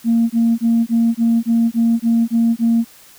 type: tone bursts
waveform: sine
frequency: 230.6 Hz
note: A#3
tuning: 19 cents flat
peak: -10 dBFS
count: 10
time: 0.04-2.847 s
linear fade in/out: 50 ms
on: 260 ms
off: 23 ms
effects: tanh soft clip ceiling -7 dBFS + white hiss -45 dBFS RMS until 3.18 s